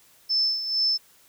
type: tone with tremolo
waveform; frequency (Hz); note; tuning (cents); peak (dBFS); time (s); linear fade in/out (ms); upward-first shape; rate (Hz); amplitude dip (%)
sine; 5274; E8; 0; -19; 0.29-0.98; 20; sine; 2.2; 65
effects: white hiss -57 dBFS RMS until 1.28 s